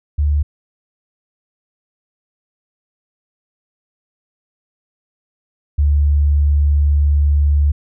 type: tone pair in turn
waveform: sine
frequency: 73.4 / 72.68 Hz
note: D2 / D2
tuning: 0 / -17 cents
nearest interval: unison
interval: 17 cents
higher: first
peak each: -12 / -10 dBFS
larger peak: second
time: 0.18-0.43 / 5.78-7.72 s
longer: second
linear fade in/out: 10 ms
effects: none